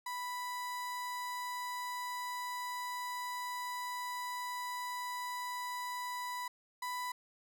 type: tone pair in turn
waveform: 35% pulse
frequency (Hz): 987.8 / 991.7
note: B5 / B5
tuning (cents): 0 / +7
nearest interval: unison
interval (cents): 7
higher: second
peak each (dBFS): -36 / -35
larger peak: second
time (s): 0.06-6.48 / 6.82-7.12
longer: first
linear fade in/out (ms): 5
effects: none